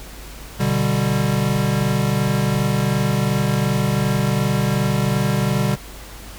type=chord; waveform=square; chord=G major; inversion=first; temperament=equal with one note detuned; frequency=124.11 / 146.83 / 196 Hz; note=B2 / D3 / G3; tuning=+9 / 0 / 0 cents; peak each=-22 dBFS; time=0.59-5.76 s; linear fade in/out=20 ms; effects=added 50 Hz sine -37 dBFS peak until 6.38 s + pink hiss -39 dBFS RMS until 6.38 s